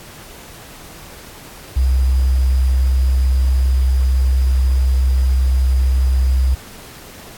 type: tone with sample-and-hold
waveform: sine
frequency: 64.8 Hz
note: C2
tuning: 16 cents flat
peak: -11 dBFS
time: 1.76-6.55 s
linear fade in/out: 10 ms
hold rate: 4900 Hz
effects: pink hiss -38 dBFS RMS until 7.37 s + AAC 64 kbps